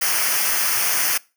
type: noise with comb filter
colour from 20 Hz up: white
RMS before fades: -20 dBFS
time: 0.01-1.18 s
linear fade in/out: 10 ms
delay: 0.26 ms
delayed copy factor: -0.75
effects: noise-tail reverb RT60 0.3 s tail -23 dB re dry